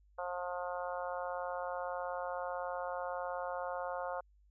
harmonic tone, 178.4 Hz, F3, 37 cents sharp, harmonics 3 / 4 / 5 / 6 / 7 / 8, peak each -40 / -42 / -44 / -46 / -47 / -48 dBFS, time 0.18-4.21 s, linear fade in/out 10 ms, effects added 50 Hz sine -63 dBFS peak until 4.5 s

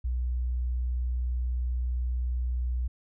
sine tone, 61.5 Hz, B1, 7 cents flat, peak -26 dBFS, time 0.04-2.88 s, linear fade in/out 10 ms, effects none

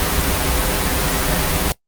pink noise with comb filter, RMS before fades -18 dBFS, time 0-1.72 s, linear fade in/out 0 ms, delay 8.8 ms, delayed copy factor -0.8, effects noise-tail reverb RT60 0.1 s tail -19 dB re dry + Opus 32 kbps

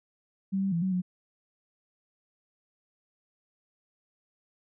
sine tone with pitch steps, 193.2 / 194.6 / 168.6 / 188.3 / 181.5 Hz, G3 / G3 / E3 / F#3 / F#3, -25 / -12 / +39 / +31 / -33 cents, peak -25 dBFS, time 0.52-1.02 s, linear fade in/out 20 ms, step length 100 ms, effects none

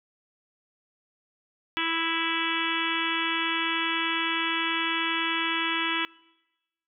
harmonic tone with a mistuned harmonic, 329.6 Hz, E4, in tune, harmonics 1 / 3 / 4 / 5 / 6 / 7 / 8 / 9 / 10, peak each -34 / -34 / -34 / -34 / -34 / -34 / -34 / -34 / -34 dBFS, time 1.77-6.05 s, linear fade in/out 0 ms, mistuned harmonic 10, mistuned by +27 cents, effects noise-tail reverb RT60 1.0 s tail -23 dB re dry

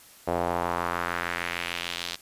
sawtooth tone with band-pass filter sweep, 86.7 Hz, F2, 12 cents flat, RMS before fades -30 dBFS, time 0.27-2.16 s, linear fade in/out 10 ms, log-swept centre 630 to 4200 Hz, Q 1.8, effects white hiss -52 dBFS RMS until 2.21 s + resampled to 32000 Hz

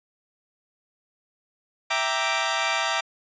15% pulse chord, E half-diminished seventh, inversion none, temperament equal, 659.3 / 784 / 932.3 / 1174.7 Hz, E5 / G5 / Bb5 / D6, 0 / 0 / 0 / 0 cents, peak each -22 dBFS, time 1.9-3.01 s, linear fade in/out 10 ms, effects resampled to 16000 Hz

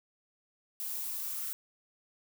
violet noise with high-pass filter sweep, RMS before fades -37 dBFS, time 0.8-1.53 s, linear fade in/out 0 ms, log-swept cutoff 730 to 1400 Hz, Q 4.8, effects none

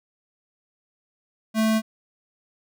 square tone, 220 Hz, A3, in tune, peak -19 dBFS, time 1.54-1.82 s, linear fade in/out 50 ms, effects none

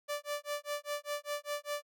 sawtooth tone with tremolo, 585 Hz, D5, 7 cents flat, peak -29 dBFS, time 0.08-1.83 s, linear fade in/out 20 ms, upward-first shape sine, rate 5 Hz, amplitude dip 100%, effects none

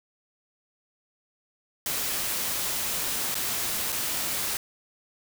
white noise with dropouts, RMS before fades -29 dBFS, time 1.86-4.57 s, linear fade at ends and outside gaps 1 ms, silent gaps 3.344-3.353 / 3.921-3.925 s, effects none

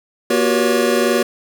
square tone cluster, 238.3 / 362.5 / 384.6 / 481 / 564 Hz, A#3 / F#4 / G4 / B4 / C#5, +38 / -35 / -33 / -46 / +30 cents, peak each -21 dBFS, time 0.3-1.23 s, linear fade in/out 5 ms, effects none

